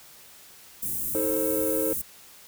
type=band-stop noise; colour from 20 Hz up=white; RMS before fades=-30 dBFS; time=0.82-2.02 s; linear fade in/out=10 ms; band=300 to 9000 Hz; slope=24 dB/octave
type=chord; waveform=triangle; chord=A diminished; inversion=second; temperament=just; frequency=316.8 / 440 / 528 Hz; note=Eb4 / A4 / C5; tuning=+31 / 0 / +16 cents; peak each=-27 dBFS; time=1.15-1.93 s; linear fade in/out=0 ms
effects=white hiss -50 dBFS RMS until 2.47 s